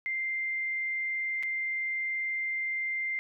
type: tone with dropouts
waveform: sine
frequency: 2093 Hz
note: C7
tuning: in tune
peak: -29 dBFS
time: 0.06-3.19 s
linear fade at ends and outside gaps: 0 ms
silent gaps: 1.427-1.433 s
effects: none